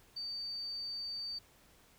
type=tone; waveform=sine; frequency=4600 Hz; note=D8; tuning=37 cents flat; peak=-38 dBFS; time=0.16-1.39 s; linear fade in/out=10 ms; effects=pink hiss -64 dBFS RMS until 1.98 s